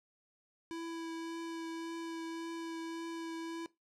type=tone with vibrato; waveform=square; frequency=330.5 Hz; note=E4; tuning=5 cents sharp; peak=-40 dBFS; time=0.71-3.66 s; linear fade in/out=0 ms; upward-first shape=triangle; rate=1.8 Hz; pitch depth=12 cents each way; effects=noise-tail reverb RT60 0.2 s tail -19 dB re dry + low-pass 8000 Hz 12 dB/octave